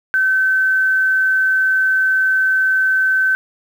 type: tone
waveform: sine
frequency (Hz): 1534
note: G6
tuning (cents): -38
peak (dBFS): -12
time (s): 0.14-3.35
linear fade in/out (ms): 0
effects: 7-bit